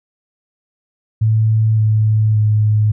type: tone with pitch steps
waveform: sine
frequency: 110 / 108.36 / 106.75 Hz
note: A2 / A2 / G#2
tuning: 0 / -26 / +48 cents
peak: -10 dBFS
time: 1.21-2.92 s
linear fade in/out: 10 ms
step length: 570 ms
effects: none

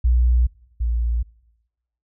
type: tone pair in turn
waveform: sine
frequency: 60.5 / 58.11 Hz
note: B1 / A#1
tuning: -35 / -5 cents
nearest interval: minor second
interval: 70 cents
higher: first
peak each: -13 / -18 dBFS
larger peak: first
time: 0.04-0.47 / 0.8-1.23 s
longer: neither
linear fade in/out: 10 ms
effects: noise-tail reverb RT60 1.0 s tail -23 dB re dry

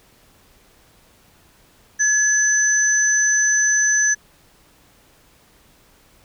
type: tone pair together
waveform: sine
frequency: 1700 / 6058 Hz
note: G#6 / F#8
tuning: +40 / +40 cents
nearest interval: octave + minor seventh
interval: 2200 cents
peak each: -17 dBFS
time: 1.99-4.15 s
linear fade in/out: 20 ms
effects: pink hiss -54 dBFS RMS until 6.24 s

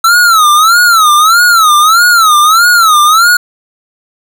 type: tone with vibrato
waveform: square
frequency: 1313 Hz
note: E6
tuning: 7 cents flat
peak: -4 dBFS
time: 0.04-3.37 s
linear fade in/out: 5 ms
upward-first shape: sine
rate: 1.6 Hz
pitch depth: 170 cents each way
effects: none

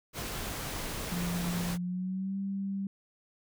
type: noise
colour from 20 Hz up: pink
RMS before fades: -37 dBFS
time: 0.13-1.78 s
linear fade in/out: 50 ms
type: tone with pitch glide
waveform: sine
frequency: 174.61 to 195.99 Hz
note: F3 to G3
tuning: 0 to 0 cents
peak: -31 dBFS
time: 1.12-2.87 s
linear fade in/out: 2 ms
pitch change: +200 cents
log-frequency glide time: 1.72-2.38 s
effects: none

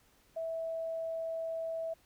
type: tone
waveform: sine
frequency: 654 Hz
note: E5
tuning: 14 cents flat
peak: -34 dBFS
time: 0.36-1.94 s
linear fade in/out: 10 ms
effects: pink hiss -67 dBFS RMS until 2.05 s

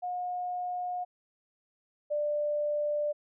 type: tone pair in turn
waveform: sine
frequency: 720 / 592.1 Hz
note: F#5 / D5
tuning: -47 / +14 cents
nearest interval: minor third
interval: 339 cents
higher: first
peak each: -31 / -27 dBFS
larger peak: second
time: 0.02-1.05 / 2.1-3.13 s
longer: neither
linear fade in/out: 20 ms
effects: none

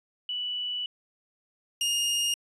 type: tone pair in turn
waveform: sine / sawtooth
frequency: 2960 / 2841 Hz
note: F#7 / F7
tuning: 0 / +29 cents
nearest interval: minor second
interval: 71 cents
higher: first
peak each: -29 / -21 dBFS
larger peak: second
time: 0.29-0.86 / 1.81-2.34 s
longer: first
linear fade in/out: 2 ms
effects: resampled to 24000 Hz

